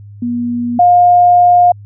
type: tone pair in turn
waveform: sine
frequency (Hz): 240 / 709.7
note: B3 / F5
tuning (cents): -49 / +28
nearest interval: octave + perfect fifth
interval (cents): 1877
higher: second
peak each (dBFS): -14 / -4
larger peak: second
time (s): 0.22-0.79 / 0.79-1.72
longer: second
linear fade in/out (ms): 5
effects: added 102 Hz sine -31 dBFS peak until 1.85 s